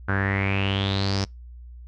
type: tone with low-pass filter sweep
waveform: sawtooth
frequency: 98 Hz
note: G2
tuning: in tune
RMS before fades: -24 dBFS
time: 0.08-1.25 s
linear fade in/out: 10 ms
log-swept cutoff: 1500 to 5400 Hz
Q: 7.9
effects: noise-tail reverb RT60 0.2 s tail -26 dB re dry + added 60 Hz sine -39 dBFS peak until 1.87 s